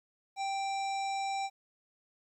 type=harmonic tone with a mistuned harmonic; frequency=784 Hz; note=G5; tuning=in tune; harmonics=1 / 3 / 5 / 7 / 9 / 10; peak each=-32 / -42 / -46 / -49 / -51 / -52 dBFS; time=0.36-1.5 s; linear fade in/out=50 ms; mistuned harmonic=9; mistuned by=-24 cents; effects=12-bit